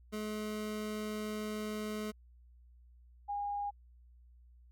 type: tone pair in turn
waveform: 25% pulse / sine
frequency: 213.2 / 814.8 Hz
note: G#3 / G#5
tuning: +46 / -33 cents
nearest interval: octave + major seventh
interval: 2321 cents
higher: second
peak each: -33 / -34 dBFS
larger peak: first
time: 0.12-2.12 / 3.28-3.71 s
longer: first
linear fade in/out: 20 ms
effects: added 60 Hz sine -57 dBFS peak until 4.71 s